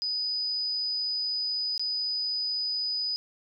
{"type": "tone with dropouts", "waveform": "sine", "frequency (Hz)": 4978, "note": "D#8", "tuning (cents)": 0, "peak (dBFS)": -27, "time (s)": [0.02, 3.16], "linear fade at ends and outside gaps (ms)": 0, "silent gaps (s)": [1.778, 1.795], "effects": []}